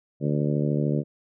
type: harmonic tone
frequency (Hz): 73.42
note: D2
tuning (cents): 0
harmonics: 2 / 3 / 4 / 5 / 6 / 7 / 8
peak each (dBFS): -24 / -28 / -30 / -32 / -34 / -35 / -36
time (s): 0.2-1.04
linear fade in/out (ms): 50
effects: none